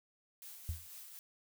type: noise with tremolo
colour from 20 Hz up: blue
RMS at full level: -50 dBFS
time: 0.42-1.19 s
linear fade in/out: 0 ms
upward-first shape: sine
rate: 4.1 Hz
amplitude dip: 35%
type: tone with exponential decay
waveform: sine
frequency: 82.41 Hz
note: E2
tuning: in tune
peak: -31 dBFS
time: 0.69-0.87 s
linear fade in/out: 0 ms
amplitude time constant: 38 ms
effects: none